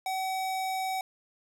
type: tone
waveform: square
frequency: 758 Hz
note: F#5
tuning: 42 cents sharp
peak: -30 dBFS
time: 0.06-1.01 s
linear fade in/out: 2 ms
effects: none